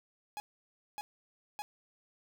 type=tone bursts; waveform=45% pulse; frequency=836 Hz; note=G#5; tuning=11 cents sharp; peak=-38 dBFS; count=3; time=0.37-1.62 s; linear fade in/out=0 ms; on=30 ms; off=580 ms; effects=none